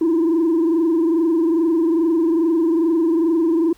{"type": "tone with frequency modulation", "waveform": "sine", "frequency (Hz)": 329.8, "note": "E4", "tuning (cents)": 1, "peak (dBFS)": -12, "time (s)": [0.01, 3.73], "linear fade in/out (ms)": 5, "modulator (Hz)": 22.4, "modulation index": 0.77, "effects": ["tanh soft clip ceiling -12 dBFS", "pink hiss -53 dBFS RMS until 3.77 s"]}